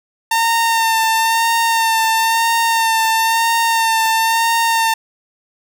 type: tone with vibrato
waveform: sawtooth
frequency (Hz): 907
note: A#5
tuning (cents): -48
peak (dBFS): -9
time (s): 0.31-4.94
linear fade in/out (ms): 5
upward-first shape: sine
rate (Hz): 1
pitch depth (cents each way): 25
effects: none